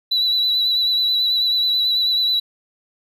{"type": "tone with vibrato", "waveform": "triangle", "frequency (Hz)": 3951, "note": "B7", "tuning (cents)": 0, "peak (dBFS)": -13, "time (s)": [0.11, 2.4], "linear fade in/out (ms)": 10, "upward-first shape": "triangle", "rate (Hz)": 9.2, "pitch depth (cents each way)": 35, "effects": ["tanh soft clip ceiling -12 dBFS"]}